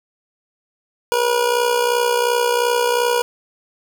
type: tone with amplitude modulation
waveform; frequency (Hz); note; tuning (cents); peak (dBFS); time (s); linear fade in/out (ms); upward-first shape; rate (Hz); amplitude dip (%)
25% pulse; 481.8; B4; -43; -9; 1.12-3.22; 0; sine; 62.8; 60
effects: none